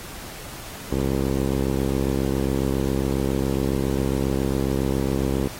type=tone with low-pass filter; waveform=10% pulse; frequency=67.3 Hz; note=C2; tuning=49 cents sharp; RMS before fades=-23 dBFS; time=0.91-5.48 s; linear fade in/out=10 ms; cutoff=520 Hz; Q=1.4; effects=pink hiss -38 dBFS RMS until 5.59 s + AAC 48 kbps